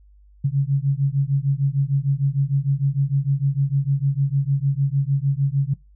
sine beating tone pair, 135.6 / 142.2 Hz, C#3 / C#3, -38 / +45 cents, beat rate 6.6 Hz, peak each -20 / -20 dBFS, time 0.44-5.74 s, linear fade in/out 10 ms, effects noise-tail reverb RT60 0.2 s tail -21 dB re dry + added 50 Hz sine -48 dBFS peak until 5.95 s

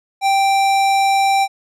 sine tone with hard clipping, 784 Hz, G5, in tune, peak -14 dBFS, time 0.21-1.48 s, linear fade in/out 50 ms, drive 17 dB, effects none

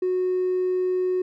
sine tone with hard clipping, 367.1 Hz, F#4, 14 cents flat, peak -21 dBFS, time 0.02-1.22 s, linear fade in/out 5 ms, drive 1 dB, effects none

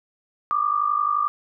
sine tone pair together, 1163.5 / 1215 Hz, D6 / D#6, -17 / -42 cents, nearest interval minor second, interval 75 cents, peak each -22 dBFS, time 0.51-1.28 s, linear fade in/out 0 ms, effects none

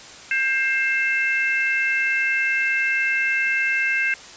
harmonic tone, 530 Hz, C5, 22 cents sharp, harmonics 3 / 4 / 5, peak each -22 / -23 / -24 dBFS, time 0.31-4.14 s, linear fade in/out 2 ms, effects white hiss -41 dBFS RMS until 4.36 s + resampled to 16000 Hz

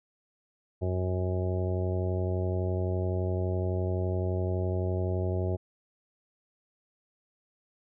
harmonic tone, 91.8 Hz, F#2, 13 cents flat, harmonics 1 / 2 / 3 / 4 / 5 / 6 / 7 / 9, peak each -28 / -38 / -43 / -34 / -40 / -41 / -38 / -47 dBFS, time 0.81-5.57 s, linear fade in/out 20 ms, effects none

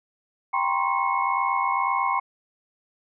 sine tone cluster, 787 / 957 / 1045 / 1107 / 2185 Hz, G5 / A#5 / C6 / C#6 / C#7, +7 / +45 / -2 / -3 / -26 cents, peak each -28 / -28 / -24 / -30 / -31 dBFS, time 0.53-2.2 s, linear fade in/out 10 ms, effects none

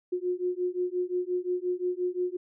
sine beating tone pair, 357.5 / 363.2 Hz, F4 / F#4, +41 / -32 cents, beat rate 5.7 Hz, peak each -30 dBFS, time 0.12-2.37 s, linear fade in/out 10 ms, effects none

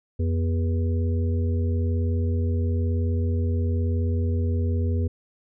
harmonic tone with a mistuned harmonic, 81 Hz, E2, 30 cents flat, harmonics 1 / 3 / 5 / 6, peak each -21 / -31 / -35 / -37 dBFS, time 0.19-5.08 s, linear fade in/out 10 ms, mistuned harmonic 1, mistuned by +130 cents, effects none

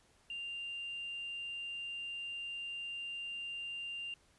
sine tone with hard clipping, 2790 Hz, F7, 2 cents flat, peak -40 dBFS, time 0.3-4.14 s, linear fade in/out 2 ms, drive 1 dB, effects pink hiss -68 dBFS RMS until 4.38 s + resampled to 24000 Hz

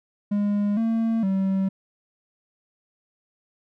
triangle tone with pitch steps, 204.9 / 226.4 / 192.3 Hz, G#3 / A3 / G3, -23 / +50 / -33 cents, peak -18 dBFS, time 0.31-1.69 s, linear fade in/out 10 ms, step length 460 ms, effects none

